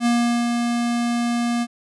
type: tone with ADSR envelope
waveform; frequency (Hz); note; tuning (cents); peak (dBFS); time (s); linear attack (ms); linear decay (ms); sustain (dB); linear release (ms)
square; 237.5; A#3; +33; -16; 0-1.67; 58; 410; -4; 49
effects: resampled to 24000 Hz